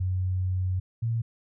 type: tone pair in turn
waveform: sine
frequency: 92.4 / 114.94 Hz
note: F#2 / A#2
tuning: -2 / -24 cents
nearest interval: major third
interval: 378 cents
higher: second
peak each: -24 dBFS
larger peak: neither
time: 0-0.8 / 1.02-1.22 s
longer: first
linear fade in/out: 10 ms
effects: none